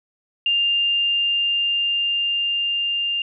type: tone with level ramp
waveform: sine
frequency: 2800 Hz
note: F7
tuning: 4 cents sharp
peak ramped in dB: -16 to -20 dBFS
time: 0.46-3.22 s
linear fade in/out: 2 ms
effects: none